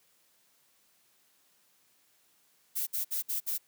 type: noise bursts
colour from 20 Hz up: violet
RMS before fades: -32 dBFS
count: 5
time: 2.75-3.582 s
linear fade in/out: 20 ms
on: 120 ms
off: 58 ms
effects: white hiss -68 dBFS RMS until 3.67 s + high-pass 100 Hz 12 dB/octave